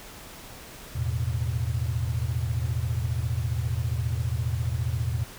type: chord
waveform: sine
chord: E suspended fourth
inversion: none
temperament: equal with one note detuned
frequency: 82.41 / 110 / 124.76 Hz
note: E2 / A2 / B2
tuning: 0 / 0 / +18 cents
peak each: -29 dBFS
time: 0.95-5.24 s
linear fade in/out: 10 ms
effects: pink hiss -44 dBFS RMS until 5.38 s